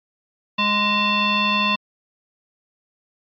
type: tone with frequency modulation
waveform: sine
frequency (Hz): 1864.7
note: A#6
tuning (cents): 0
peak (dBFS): -16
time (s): 0.58-1.76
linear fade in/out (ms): 10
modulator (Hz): 829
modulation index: 2.1
effects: MP3 48 kbps